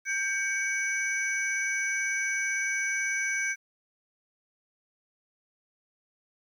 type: tone cluster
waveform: sine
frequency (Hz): 1581 / 2259 / 5970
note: G6 / C#7 / F#8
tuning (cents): +14 / +32 / +15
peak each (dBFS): -29 / -29 / -33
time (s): 0.05-3.56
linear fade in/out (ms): 50
effects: tanh soft clip ceiling -21 dBFS + 10-bit